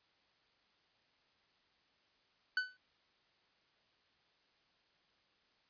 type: tone with exponential decay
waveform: 45% pulse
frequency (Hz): 1503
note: F#6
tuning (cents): +27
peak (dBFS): -28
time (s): 2.57-2.77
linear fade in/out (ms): 2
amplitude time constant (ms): 42
effects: white hiss -73 dBFS RMS until 5.69 s + resampled to 11025 Hz